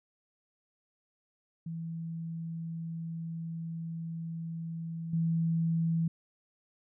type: tone with level steps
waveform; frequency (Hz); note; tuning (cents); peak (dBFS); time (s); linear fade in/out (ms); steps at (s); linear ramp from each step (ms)
sine; 164.81; E3; 0; -35 / -26; 1.66-6.08; 5; 5.13; 5
effects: none